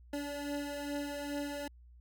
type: beating tone pair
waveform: 25% pulse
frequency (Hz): 287.1 / 289.5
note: D4 / D4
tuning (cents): -39 / -25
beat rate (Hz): 2.4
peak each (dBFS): -34 / -39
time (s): 0.13-1.68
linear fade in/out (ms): 5
effects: added 60 Hz sine -54 dBFS peak until 2 s